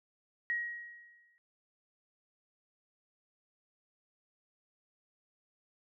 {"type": "tone with exponential decay", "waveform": "sine", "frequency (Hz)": 1896, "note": "A#6", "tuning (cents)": 29, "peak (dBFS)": -29, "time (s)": [0.5, 1.38], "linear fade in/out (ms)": 0, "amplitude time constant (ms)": 190, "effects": []}